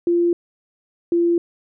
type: tone pair in turn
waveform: sine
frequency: 345.1 / 342.5 Hz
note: F4 / F4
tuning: -21 / -34 cents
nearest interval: unison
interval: 13 cents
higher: first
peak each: -14 dBFS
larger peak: neither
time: 0.07-0.33 / 1.12-1.38 s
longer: neither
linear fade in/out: 2 ms
effects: none